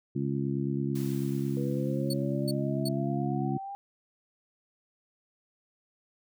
harmonic tone, 69.1 Hz, C#2, 5 cents flat, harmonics 2 / 3 / 4 / 5, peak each -31 / -33 / -34 / -35 dBFS, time 0.15-3.58 s, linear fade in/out 10 ms
white noise with exponential decay, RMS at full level -46 dBFS, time 0.95-3.53 s, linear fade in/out 5 ms, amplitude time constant 560 ms
sine exponential sweep, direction up, 480.2 to 803 Hz, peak -36 dBFS, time 1.57-3.75 s, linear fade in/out 0 ms
sawtooth tone bursts, 4431 Hz, C#8, 2 cents flat, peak -31 dBFS, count 3, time 2.1-2.888 s, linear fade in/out 5 ms, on 36 ms, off 340 ms
effects none

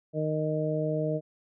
harmonic tone, 154.6 Hz, D#3, 11 cents flat, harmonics 1 / 2 / 3 / 4, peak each -30 / -34 / -32 / -31 dBFS, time 0.13-1.21 s, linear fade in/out 50 ms, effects none

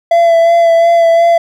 triangle tone with vibrato, 673 Hz, E5, 36 cents sharp, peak -3 dBFS, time 0.11-1.38 s, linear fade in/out 5 ms, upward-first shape sine, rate 2.8 Hz, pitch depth 21 cents each way, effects none

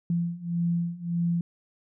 sine beating tone pair, 170.1 / 171.8 Hz, F3 / F3, -45 / -28 cents, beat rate 1.7 Hz, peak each -29 / -27 dBFS, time 0.1-1.41 s, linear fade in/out 2 ms, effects none

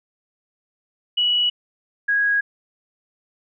sine tone pair in turn, 2934 / 1650.8 Hz, F#7 / G#6, -15 / -11 cents, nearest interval minor seventh, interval 996 cents, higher first, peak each -16 dBFS, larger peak neither, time 1.17-1.5 / 2.08-2.41 s, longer neither, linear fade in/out 10 ms, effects none

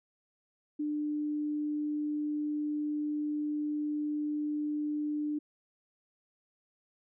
sine tone, 298.4 Hz, D4, 28 cents sharp, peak -30 dBFS, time 0.79-5.39 s, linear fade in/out 10 ms, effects none

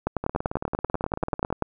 two click trains, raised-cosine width 1 ms, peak -9 / -15 dBFS, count 17 / 24, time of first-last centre 0.07-1.623 / 0.24-1.504 s, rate 10.3 / 18.2 Hz, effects none

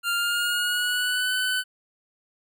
25% pulse tone with pitch glide, 1396.9 to 1505.8 Hz, F6 to F#6, 0 to +30 cents, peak -19 dBFS, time 0.03-1.64 s, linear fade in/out 50 ms, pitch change +130 cents, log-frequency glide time 0.14-1.32 s, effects none

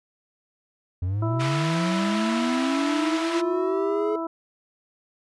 triangle linear sweep, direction up, 86.6 to 427.9 Hz, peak -21 dBFS, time 1.02-4.16 s, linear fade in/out 5 ms
harmonic tone, 329.6 Hz, E4, in tune, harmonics 1 / 2 / 3 / 4, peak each -29 / -32 / -34 / -35 dBFS, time 1.22-4.27 s, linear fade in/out 5 ms
white band-pass noise, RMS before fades -33 dBFS, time 1.39-3.42 s, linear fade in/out 20 ms, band 860 to 2800 Hz, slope 12 dB/octave
effects resampled to 24000 Hz

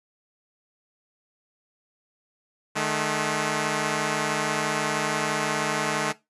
5% pulse tone pair together, 152.24 / 215.3 Hz, D#3 / A3, -37 / -37 cents, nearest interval tritone, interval 600 cents, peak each -16 / -15 dBFS, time 2.75-6.13 s, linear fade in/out 20 ms, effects noise-tail reverb RT60 0.2 s tail -18 dB re dry + resampled to 24000 Hz

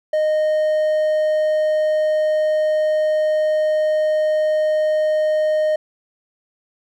triangle tone, 617 Hz, D#5, 15 cents flat, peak -13 dBFS, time 0.13-5.76 s, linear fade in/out 5 ms, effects none

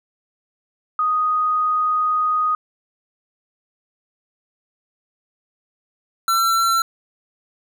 sine / square tone pair in turn, 1244.5 / 1349.2 Hz, D#6 / E6, 0 / +40 cents, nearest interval minor second, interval 140 cents, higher second, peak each -16 dBFS, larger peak neither, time 0.99-2.55 / 6.28-6.82 s, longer first, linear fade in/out 2 ms, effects none

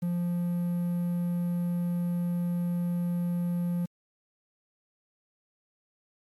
triangle tone with quantisation, 174.61 Hz, F3, in tune, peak -24 dBFS, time 0.02-3.86 s, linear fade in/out 10 ms, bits 9, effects MP3 96 kbps

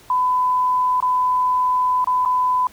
sine tone with dropouts, 1004 Hz, B5, 28 cents sharp, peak -15 dBFS, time 0.1-2.67 s, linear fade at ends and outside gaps 2 ms, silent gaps 1.003-1.025 / 2.044-2.072 / 2.251-2.258 s, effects pink hiss -48 dBFS RMS until 2.72 s

